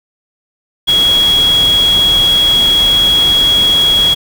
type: tone in noise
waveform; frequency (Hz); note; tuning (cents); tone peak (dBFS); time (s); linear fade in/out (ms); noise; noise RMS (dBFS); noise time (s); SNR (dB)
sine; 3322; G#7; 0; -7; 0.87-4.15; 20; pink; -21; 0.87-4.15; +11
effects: none